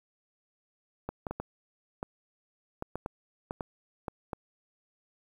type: clicks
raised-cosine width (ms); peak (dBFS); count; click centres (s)
1; -20; 12; 1.09 / 1.268 / 1.31 / 1.4 / 2.029 / 2.824 / 2.956 / 3.061 / 3.509 / 3.608 / 4.082 / 4.332
effects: 9-bit